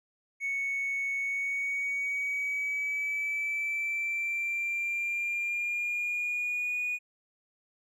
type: tone with pitch glide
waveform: triangle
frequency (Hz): 2217 to 2460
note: C#7 to D#7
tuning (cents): 0 to -20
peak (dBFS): -26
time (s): 0.4-6.99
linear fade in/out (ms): 50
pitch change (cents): +180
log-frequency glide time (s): 1.17-6.78
effects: tanh soft clip ceiling -25 dBFS